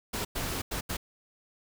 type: noise bursts at uneven times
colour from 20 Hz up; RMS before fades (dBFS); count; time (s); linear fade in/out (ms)
pink; -33; 4; 0.13-0.25 / 0.35-0.62 / 0.71-0.81 / 0.89-0.97; 10
effects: none